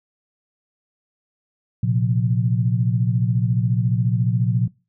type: chord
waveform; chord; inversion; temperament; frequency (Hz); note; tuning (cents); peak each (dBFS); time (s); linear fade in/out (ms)
sine; Bb suspended second; none; equal with one note detuned; 116.54 / 130.81 / 176.75; Bb2 / C3 / F3; 0 / 0 / +21; -19 / -22 / -23; 1.83-4.68; 5
effects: noise-tail reverb RT60 0.3 s tail -22 dB re dry